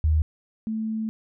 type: tone pair in turn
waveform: sine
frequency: 77.78 / 220 Hz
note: D#2 / A3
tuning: 0 / 0 cents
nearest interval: octave + tritone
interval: 1800 cents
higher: second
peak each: -17 / -25 dBFS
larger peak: first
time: 0.04-0.22 / 0.67-1.09 s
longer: second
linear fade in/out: 0 ms
effects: none